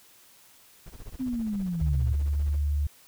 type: noise with tremolo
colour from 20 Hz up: brown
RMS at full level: -40 dBFS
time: 0.86-2.59 s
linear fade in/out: 5 ms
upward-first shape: sine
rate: 15 Hz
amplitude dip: 100%
type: linear sweep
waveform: sine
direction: down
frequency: 264.2 to 104.7 Hz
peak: -27 dBFS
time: 1.19-2.14 s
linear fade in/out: 20 ms
type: tone with pitch glide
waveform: sine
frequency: 71 to 72.91 Hz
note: C#2 to D2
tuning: +42 to -12 cents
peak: -23 dBFS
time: 1.81-2.87 s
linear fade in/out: 5 ms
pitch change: +46 cents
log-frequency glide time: 1.95-2.4 s
effects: white hiss -56 dBFS RMS until 3.07 s